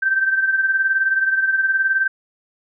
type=beating tone pair; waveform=sine; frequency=1557 / 1576 Hz; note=G6 / G6; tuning=-12 / +9 cents; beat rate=19 Hz; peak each=-16 / -23 dBFS; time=0.02-2.08 s; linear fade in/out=10 ms; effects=none